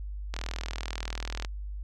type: click train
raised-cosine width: 0.2 ms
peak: -17 dBFS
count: 46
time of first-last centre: 0.34-1.448 s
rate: 40.6 Hz
effects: added 50 Hz sine -34 dBFS peak until 1.83 s